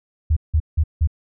sine tone bursts, 77.9 Hz, D#2, 3 cents sharp, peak -13 dBFS, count 4, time 0.3-1.074 s, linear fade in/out 10 ms, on 66 ms, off 170 ms, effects none

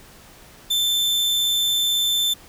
40% pulse tone, 3542 Hz, A7, 11 cents sharp, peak -17 dBFS, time 0.7-2.34 s, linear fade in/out 10 ms, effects pink hiss -47 dBFS RMS until 2.48 s

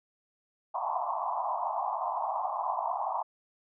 white band-pass noise, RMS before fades -32 dBFS, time 0.74-3.23 s, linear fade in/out 10 ms, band 650 to 1100 Hz, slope 96 dB/octave, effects none

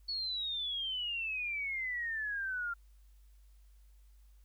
sine exponential sweep, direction down, 4435 to 1380 Hz, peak -34 dBFS, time 0.08-2.74 s, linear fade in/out 10 ms, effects added 50 Hz sine -57 dBFS peak until 4.44 s + white hiss -75 dBFS RMS until 4.44 s

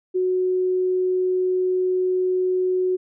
sine tone, 368.4 Hz, F#4, 7 cents flat, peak -18 dBFS, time 0.14-2.97 s, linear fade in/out 20 ms, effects none

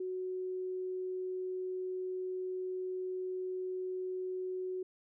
sine tone, 370 Hz, F#4, in tune, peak -35 dBFS, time 0-4.83 s, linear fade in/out 5 ms, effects none

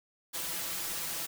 white noise with comb filter, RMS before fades -36 dBFS, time 0.33-1.27 s, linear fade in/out 20 ms, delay 6 ms, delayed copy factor +1, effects none

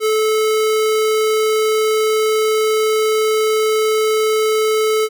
square tone, 434.3 Hz, A4, 23 cents flat, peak -14 dBFS, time 0-5.09 s, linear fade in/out 50 ms, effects none

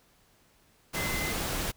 sine tone in noise, 2056 Hz, C7, 31 cents flat, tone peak -34 dBFS, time 0.95-1.33 s, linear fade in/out 20 ms, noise pink, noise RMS -32 dBFS, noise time 0.93-1.72 s, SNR -5 dB, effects pink hiss -64 dBFS RMS until 1.76 s

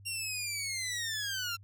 15% pulse linear sweep, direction down, 2780 to 1349 Hz, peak -27 dBFS, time 0.05-1.57 s, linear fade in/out 20 ms, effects added 99 Hz sine -51 dBFS peak until 1.63 s

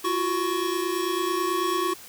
square tone cluster, 341.1 / 370.2 / 1110 Hz, F4 / F#4 / C#6, -41 / +1 / +2 cents, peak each -29 dBFS, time 0.04-1.94 s, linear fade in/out 10 ms, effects white hiss -45 dBFS RMS until 2.08 s

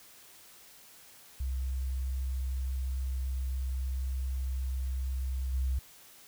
sine tone with level steps, 65 Hz, C2, 11 cents flat, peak -30 / -27 dBFS, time 1.4-5.79 s, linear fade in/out 5 ms, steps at 5.53 s, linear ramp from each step 10 ms, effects white hiss -55 dBFS RMS until 6.27 s

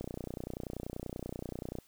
click train, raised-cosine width 2 ms, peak -25 dBFS, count 55, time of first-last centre 0.01-1.786 s, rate 30.4 Hz, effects white hiss -65 dBFS RMS until 1.87 s

